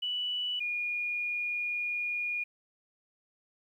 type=tone pair in turn; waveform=sine; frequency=2960 / 2435 Hz; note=F#7 / D#7; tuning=0 / -38 cents; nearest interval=minor third; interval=338 cents; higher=first; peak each=-30 / -30 dBFS; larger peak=neither; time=0.02-0.6 / 0.6-2.44 s; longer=second; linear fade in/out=10 ms; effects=11-bit